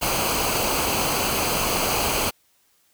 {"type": "noise with comb filter", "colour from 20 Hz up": "pink", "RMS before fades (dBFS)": -23, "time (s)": [0.01, 2.31], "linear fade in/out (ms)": 20, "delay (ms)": 0.55, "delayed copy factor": -0.6, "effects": ["white hiss -63 dBFS RMS until 2.93 s"]}